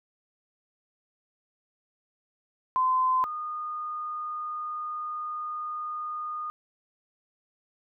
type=tone pair in turn; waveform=sine; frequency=1028 / 1225.9 Hz; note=C6 / D#6; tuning=-31 / -26 cents; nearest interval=minor third; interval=305 cents; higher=second; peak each=-21 / -31 dBFS; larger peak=first; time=2.76-3.24 / 3.24-6.5 s; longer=second; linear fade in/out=0 ms; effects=none